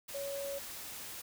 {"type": "tone in noise", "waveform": "sine", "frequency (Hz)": 559, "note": "C#5", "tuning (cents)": 14, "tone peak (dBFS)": -37, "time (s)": [0.14, 0.59], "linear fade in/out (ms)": 10, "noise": "white", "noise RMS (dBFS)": -45, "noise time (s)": [0.08, 1.22], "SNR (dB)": 5, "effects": []}